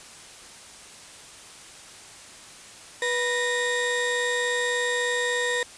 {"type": "tone pair together", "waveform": "35% pulse", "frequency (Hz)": [489.4, 1854.1], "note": ["B4", "A#6"], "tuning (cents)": [-16, -10], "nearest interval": "octave + major seventh", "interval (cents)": 2306, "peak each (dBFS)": [-25, -24], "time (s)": [3.02, 5.63], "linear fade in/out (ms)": 2, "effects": ["white hiss -45 dBFS RMS until 5.77 s", "resampled to 22050 Hz"]}